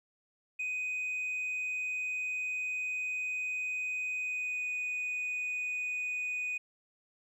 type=tone with pitch glide; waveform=sine; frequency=2500 to 2484 Hz; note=D#7 to D#7; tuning=+8 to -3 cents; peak=-30 dBFS; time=0.59-6.58 s; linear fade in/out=10 ms; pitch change=-11 cents; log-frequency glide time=4.19-4.67 s; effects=tanh soft clip ceiling -31 dBFS + 12-bit